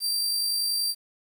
sawtooth tone with amplitude modulation, 4700 Hz, D8, 1 cent sharp, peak -20 dBFS, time 0-0.95 s, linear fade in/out 50 ms, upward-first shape sine, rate 50.4 Hz, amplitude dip 30%, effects 9-bit

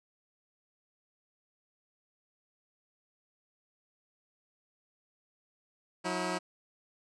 10% pulse tone pair together, 181.22 / 322.9 Hz, F#3 / E4, -36 / -36 cents, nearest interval minor seventh, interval 1000 cents, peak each -26 dBFS, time 6.04-6.39 s, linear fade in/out 20 ms, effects resampled to 22050 Hz

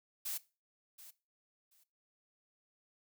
blue noise with echo, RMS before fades -39 dBFS, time 0.25-0.38 s, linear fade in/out 10 ms, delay 730 ms, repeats 2, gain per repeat -15 dB, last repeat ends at 1.84 s, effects noise-tail reverb RT60 0.3 s tail -19 dB re dry

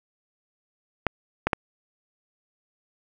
clicks, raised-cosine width 0.5 ms, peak -6 dBFS, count 3, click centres 1.067 / 1.47 / 1.532 s, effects none

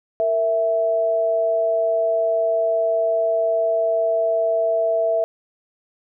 sine tone pair together, 461.2 / 659.3 Hz, A#4 / E5, -19 / 0 cents, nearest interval tritone, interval 619 cents, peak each -25 / -17 dBFS, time 0.2-5.24 s, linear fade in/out 0 ms, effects none

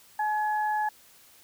sine tone pair together, 851 / 1689.3 Hz, G#5 / G#6, +42 / +29 cents, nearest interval octave, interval 1187 cents, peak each -25 / -33 dBFS, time 0.19-0.89 s, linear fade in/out 5 ms, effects white hiss -56 dBFS RMS until 1.43 s

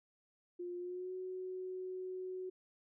sine tone with pitch glide, 353.5 to 370.6 Hz, F4 to F#4, +21 to +3 cents, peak -40 dBFS, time 0.59-2.5 s, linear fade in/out 10 ms, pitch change +82 cents, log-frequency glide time 0.78-1.13 s, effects none

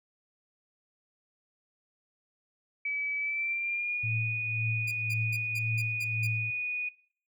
sine tone with pitch glide, 2291 to 2470 Hz, D7 to D#7, -44 to -13 cents, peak -29 dBFS, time 2.85-6.89 s, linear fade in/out 5 ms, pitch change +131 cents, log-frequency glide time 3.18-4.11 s
sine tone with tremolo, 112.4 Hz, A2, 37 cents sharp, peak -28 dBFS, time 4.03-6.51 s, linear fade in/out 10 ms, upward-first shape triangle, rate 1.9 Hz, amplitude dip 85%
sawtooth tone bursts, 2400 Hz, D7, 37 cents sharp, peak -32 dBFS, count 7, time 4.87-6.272 s, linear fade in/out 10 ms, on 46 ms, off 180 ms
effects noise-tail reverb RT60 0.5 s tail -21 dB re dry

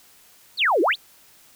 sine exponential two-way sweep, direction down then up, 4802 to 307.9 to 4802 Hz, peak -16 dBFS, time 0.57-0.96 s, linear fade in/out 50 ms, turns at 0.81 s, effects white hiss -53 dBFS RMS until 1.55 s

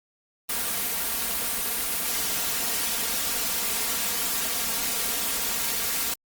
white noise with comb filter, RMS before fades -27 dBFS, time 0.49-6.14 s, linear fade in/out 5 ms, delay 4.3 ms, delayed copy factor +0.7, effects Opus 24 kbps

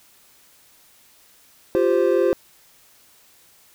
triangle chord, F suspended second, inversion none, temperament equal with one note detuned, 349.2 / 392 / 521.4 Hz, F4 / G4 / C5, 0 / 0 / -6 cents, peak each -18 dBFS, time 1.75-2.33 s, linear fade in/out 0 ms, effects white hiss -54 dBFS RMS until 3.74 s

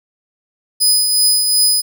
20% pulse tone with tremolo, 5000 Hz, D#8, 8 cents sharp, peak -3 dBFS, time 0.8-1.82 s, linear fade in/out 20 ms, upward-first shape triangle, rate 2.7 Hz, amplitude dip 45%, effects none

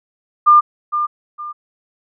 sine tone with echo, 1200 Hz, D6, 37 cents sharp, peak -5 dBFS, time 0.46-0.61 s, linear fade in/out 20 ms, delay 460 ms, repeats 2, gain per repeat -10 dB, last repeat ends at 1.53 s, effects none

